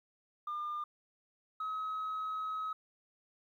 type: tone pair in turn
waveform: sine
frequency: 1204 / 1276.6 Hz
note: D6 / D#6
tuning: +43 / +44 cents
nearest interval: minor second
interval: 101 cents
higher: second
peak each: -34 / -33 dBFS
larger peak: second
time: 0.47-0.84 / 1.6-2.73 s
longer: second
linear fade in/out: 5 ms
effects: tanh soft clip ceiling -33 dBFS + 12-bit

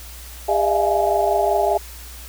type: tone cluster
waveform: sine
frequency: 403.7 / 609 / 668 / 693 / 839 Hz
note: G#4 / D#5 / E5 / F5 / G#5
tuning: -49 / -37 / +23 / -14 / +17 cents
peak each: -22 dBFS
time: 0.48-1.78 s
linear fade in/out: 10 ms
effects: added 60 Hz sine -37 dBFS peak until 2.28 s + white hiss -40 dBFS RMS until 2.28 s

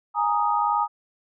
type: chord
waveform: sine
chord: Ab suspended second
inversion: none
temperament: equal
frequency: 830.6 / 932.3 / 1244.5 Hz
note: Ab5 / Bb5 / Eb6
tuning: 0 / 0 / 0 cents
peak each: -24 dBFS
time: 0.14-0.88 s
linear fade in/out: 50 ms
effects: none

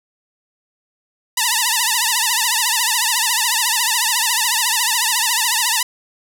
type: tone with vibrato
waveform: 5% pulse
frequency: 932.3 Hz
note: A#5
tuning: in tune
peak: -3 dBFS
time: 1.37-5.83 s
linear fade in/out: 5 ms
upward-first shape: triangle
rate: 14 Hz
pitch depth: 160 cents each way
effects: none

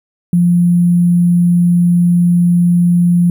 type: tone with sample-and-hold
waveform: sine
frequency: 174.61 Hz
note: F3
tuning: in tune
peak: -7 dBFS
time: 0.33-3.3 s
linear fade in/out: 2 ms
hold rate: 11025 Hz
effects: none

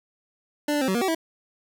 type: tone with pitch steps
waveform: 25% pulse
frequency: 295.1 / 293.3 / 263.1 / 189.1 / 237.9 / 381.2 / 325.7 Hz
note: D4 / D4 / C4 / F#3 / A#3 / G4 / E4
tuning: +8 / -2 / +10 / +38 / +35 / -48 / -21 cents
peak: -18 dBFS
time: 0.68-1.149 s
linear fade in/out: 5 ms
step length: 67 ms
effects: none

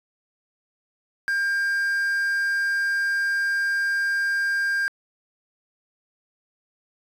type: tone with quantisation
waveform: triangle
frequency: 1600 Hz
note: G6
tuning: 35 cents sharp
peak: -19 dBFS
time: 1.28-4.88 s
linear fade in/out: 0 ms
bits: 7
effects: resampled to 32000 Hz

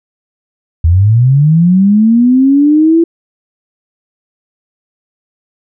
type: linear sweep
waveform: sine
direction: up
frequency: 77.78 to 337.9 Hz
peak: -4 dBFS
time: 0.84-3.04 s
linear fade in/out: 5 ms
effects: none

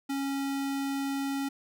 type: tone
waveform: square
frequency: 275.6 Hz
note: C#4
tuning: 10 cents flat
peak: -30 dBFS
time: 0.09-1.49 s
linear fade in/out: 10 ms
effects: none

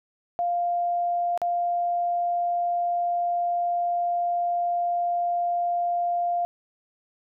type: tone with dropouts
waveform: sine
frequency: 698.5 Hz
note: F5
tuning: in tune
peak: -22 dBFS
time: 0.39-6.45 s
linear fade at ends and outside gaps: 0 ms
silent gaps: 1.376-1.417 s
effects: none

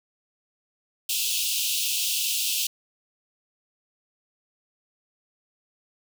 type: high-pass noise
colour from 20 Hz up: pink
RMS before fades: -26 dBFS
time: 1.09-2.67 s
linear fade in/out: 5 ms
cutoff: 2600 Hz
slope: 96 dB/octave
effects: none

